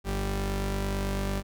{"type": "tone pair together", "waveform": "sawtooth", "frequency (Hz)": [49.03, 196], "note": ["G1", "G3"], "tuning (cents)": [1, 0], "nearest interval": "2 octaves", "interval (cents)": 2399, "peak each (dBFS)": [-25, -27], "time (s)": [0.04, 1.43], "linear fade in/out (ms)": 50, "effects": []}